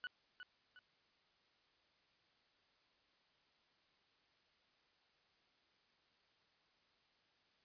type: tone with echo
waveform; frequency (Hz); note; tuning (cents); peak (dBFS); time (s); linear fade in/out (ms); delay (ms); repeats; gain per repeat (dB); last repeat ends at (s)
35% pulse; 1480; F#6; 0; -40; 0.04-0.07; 0; 360; 2; -8; 0.79
effects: white hiss -75 dBFS RMS until 7.64 s + resampled to 11025 Hz